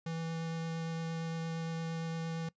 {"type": "tone with vibrato", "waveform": "square", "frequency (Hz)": 164.1, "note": "E3", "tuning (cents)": -8, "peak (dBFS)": -36, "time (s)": [0.06, 2.49], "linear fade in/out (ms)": 5, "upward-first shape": "triangle", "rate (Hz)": 8.7, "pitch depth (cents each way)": 9, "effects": ["noise-tail reverb RT60 0.1 s tail -21 dB re dry", "resampled to 16000 Hz"]}